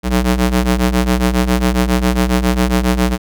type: ring-modulated tone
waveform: sawtooth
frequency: 123.47 Hz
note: B2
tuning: in tune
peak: -5 dBFS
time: 0.03-3.18 s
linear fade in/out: 50 ms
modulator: 65.4 Hz
effects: none